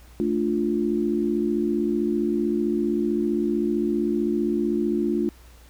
sine chord, D minor, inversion second, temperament equal, 220 / 293.7 / 349.2 Hz, A3 / D4 / F4, 0 / 0 / 0 cents, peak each -25 / -26 / -24 dBFS, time 0.2-5.29 s, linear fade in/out 0 ms, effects added 60 Hz sine -47 dBFS peak until 5.69 s + pink hiss -54 dBFS RMS until 5.69 s

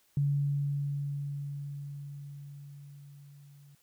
sine tone with level ramp, 142.3 Hz, C#3, 46 cents sharp, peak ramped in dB -24 to -53 dBFS, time 0.17-3.75 s, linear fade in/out 2 ms, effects white hiss -68 dBFS RMS until 3.82 s

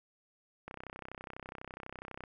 click train, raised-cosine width 0.5 ms, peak -28 dBFS, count 51, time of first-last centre 0.68-2.238 s, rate 32.1 Hz, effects none

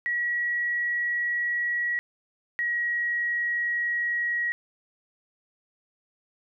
sine tone pair in turn, 1920 / 1904.5 Hz, B6 / A#6, -49 / +37 cents, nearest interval unison, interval 14 cents, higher first, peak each -24 dBFS, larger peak neither, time 0.06-1.99 / 2.59-4.52 s, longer neither, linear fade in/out 0 ms, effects none

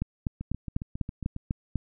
two click trains, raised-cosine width 5 ms, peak -15 / -22 dBFS, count 8 / 8, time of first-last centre 0.02-1.757 / 0.41-1.364 s, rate 4.03 / 7.34 Hz, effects none

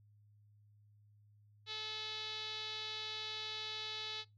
5% pulse tone with low-pass filter, 432.8 Hz, A4, 29 cents flat, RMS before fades -43 dBFS, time 1.66-4.25 s, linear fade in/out 50 ms, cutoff 3900 Hz, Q 5, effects noise-tail reverb RT60 0.2 s tail -22 dB re dry + added 104 Hz sine -63 dBFS peak until 4.37 s

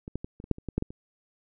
clicks, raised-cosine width 3 ms, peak -25 / -18 / -22 / -29 / -29 / -10 / -29 / -20 / -12 / -16 / -28 dBFS, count 11, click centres 0.079 / 0.156 / 0.245 / 0.401 / 0.441 / 0.513 / 0.584 / 0.687 / 0.78 / 0.824 / 0.905 s, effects none

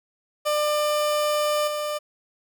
30% pulse tone with level steps, 597 Hz, D5, 28 cents sharp, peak -18 / -23 dBFS, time 0.45-1.99 s, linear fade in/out 20 ms, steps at 1.67 s, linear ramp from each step 10 ms, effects none

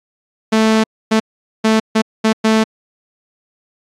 sawtooth tone bursts at uneven times, 220 Hz, A3, in tune, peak -6 dBFS, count 6, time 0.52-0.84 / 1.11-1.2 / 1.64-1.8 / 1.95-2.02 / 2.24-2.33 / 2.44-2.64 s, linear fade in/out 10 ms, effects low-pass 7000 Hz 12 dB/octave + AAC 64 kbps

